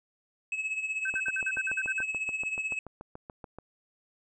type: tone with tremolo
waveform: triangle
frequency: 2580 Hz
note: E7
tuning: 38 cents flat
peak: -26 dBFS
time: 0.52-2.79 s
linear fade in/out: 2 ms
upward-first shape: sine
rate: 16 Hz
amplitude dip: 65%
type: tone bursts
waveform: sine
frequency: 1548 Hz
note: G6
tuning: 22 cents flat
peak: -29 dBFS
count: 10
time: 1.05-2.027 s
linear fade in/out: 5 ms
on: 50 ms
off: 53 ms
type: click train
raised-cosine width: 1 ms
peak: -28 dBFS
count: 18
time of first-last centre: 1.14-3.586 s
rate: 6.95 Hz
effects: resampled to 24000 Hz